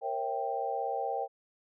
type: chord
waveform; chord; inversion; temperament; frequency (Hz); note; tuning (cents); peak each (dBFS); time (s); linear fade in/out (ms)
sine; A# diminished seventh; none; equal with one note detuned; 466.2 / 543 / 659.3 / 784; A#4 / C#5 / E5 / G5; 0 / -36 / 0 / 0; -37 / -37 / -39 / -33; 0.01-1.28; 50
effects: none